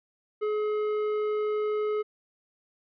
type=tone with tanh clipping; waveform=triangle; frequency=424 Hz; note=G#4; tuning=36 cents sharp; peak=-27 dBFS; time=0.41-2.03 s; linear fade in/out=20 ms; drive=14 dB; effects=none